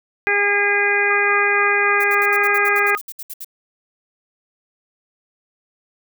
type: harmonic tone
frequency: 406.8 Hz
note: G#4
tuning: 36 cents flat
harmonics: 1 / 2 / 3 / 4 / 5 / 6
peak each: -22 / -25 / -30 / -19 / -20 / -22 dBFS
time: 0.27-2.95 s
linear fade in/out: 0 ms
type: tone with pitch glide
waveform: sine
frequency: 1224 to 1243.2 Hz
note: D#6 to D#6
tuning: -29 to -2 cents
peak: -22 dBFS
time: 1.1-2.98 s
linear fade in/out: 10 ms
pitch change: +27 cents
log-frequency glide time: 2.19-2.31 s
type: noise bursts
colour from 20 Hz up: violet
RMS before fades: -31 dBFS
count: 14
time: 2-3.446 s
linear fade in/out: 5 ms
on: 42 ms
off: 66 ms
effects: none